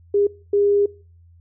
sine tone bursts at uneven times, 406 Hz, G#4, 39 cents flat, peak -14 dBFS, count 2, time 0.14-0.27 / 0.53-0.86 s, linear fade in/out 5 ms, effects noise-tail reverb RT60 0.4 s tail -22 dB re dry + added 85 Hz sine -47 dBFS peak until 1.4 s

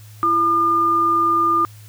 sine tone pair together, 335.7 / 1206.7 Hz, E4 / D6, +32 / +47 cents, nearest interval octave + minor seventh, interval 2215 cents, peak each -24 / -14 dBFS, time 0.23-1.65 s, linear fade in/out 0 ms, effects added 106 Hz sine -39 dBFS peak until 1.88 s + white hiss -49 dBFS RMS until 1.88 s

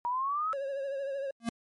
sine exponential sweep, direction up, 949 to 1318.5 Hz, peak -28 dBFS, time 0.05-0.53 s, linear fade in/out 0 ms
triangle tone with vibrato, 550 Hz, C#5, 14 cents flat, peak -30 dBFS, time 0.53-1.31 s, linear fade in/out 5 ms, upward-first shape triangle, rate 13 Hz, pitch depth 56 cents each way
square tone with exponential growth, 231.8 Hz, A#3, 10 cents flat, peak -26 dBFS, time 1.4-1.49 s, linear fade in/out 2 ms, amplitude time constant 19 ms
effects MP3 48 kbps

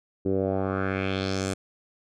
10% pulse tone with low-pass filter sweep, 95.9 Hz, G2, 37 cents flat, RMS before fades -27 dBFS, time 0.25-1.54 s, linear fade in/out 10 ms, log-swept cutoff 360 to 8900 Hz, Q 2.6, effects none

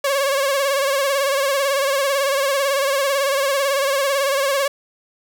sawtooth tone with vibrato, 552 Hz, C#5, 7 cents flat, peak -13 dBFS, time 0.04-4.68 s, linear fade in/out 5 ms, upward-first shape sine, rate 18 Hz, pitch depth 64 cents each way, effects none

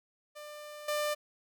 sawtooth tone with level steps, 596 Hz, D5, 25 cents sharp, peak -40 / -26 dBFS, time 0.35-1.15 s, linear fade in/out 20 ms, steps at 0.88 s, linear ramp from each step 5 ms, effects none

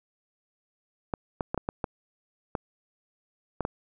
clicks, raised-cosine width 1 ms, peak -14 dBFS, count 9, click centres 1.138 / 1.408 / 1.545 / 1.577 / 1.689 / 1.842 / 2.552 / 3.607 / 3.651 s, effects none

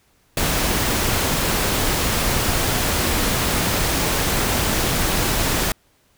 pink noise, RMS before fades -20 dBFS, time 0.37-5.72 s, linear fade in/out 2 ms, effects pink hiss -60 dBFS RMS until 6.17 s

